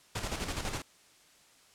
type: noise with tremolo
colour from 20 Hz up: pink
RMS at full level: -34 dBFS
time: 0.15-0.82 s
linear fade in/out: 5 ms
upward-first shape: square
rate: 12 Hz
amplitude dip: 50%
effects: white hiss -61 dBFS RMS until 1.74 s + low-pass 9000 Hz 12 dB/octave